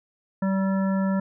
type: harmonic tone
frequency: 192.7 Hz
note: G3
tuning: 29 cents flat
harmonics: 1 / 3 / 5 / 7 / 9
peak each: -21 / -31 / -35 / -38 / -40 dBFS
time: 0.42-1.2 s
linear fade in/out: 5 ms
effects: none